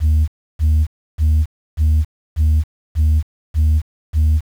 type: tone bursts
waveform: sine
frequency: 77.4 Hz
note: D#2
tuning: 9 cents flat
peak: -8 dBFS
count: 8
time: 0-4.41 s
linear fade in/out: 50 ms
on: 280 ms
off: 310 ms
effects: tanh soft clip ceiling -9 dBFS + 7-bit